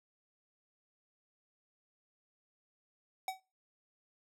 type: tone with exponential decay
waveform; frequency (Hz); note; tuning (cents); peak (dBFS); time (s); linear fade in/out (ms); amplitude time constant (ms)
square; 757; F#5; +39; -32; 3.28-3.4; 2; 26
effects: noise-tail reverb RT60 0.3 s tail -22 dB re dry